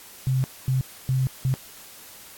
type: tone bursts at uneven times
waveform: sine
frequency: 130.81 Hz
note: C3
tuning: in tune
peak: -19 dBFS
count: 4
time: 0.27-0.44 / 0.68-0.81 / 1.09-1.27 / 1.45-1.54 s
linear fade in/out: 0 ms
effects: white hiss -45 dBFS RMS until 2.37 s + AAC 64 kbps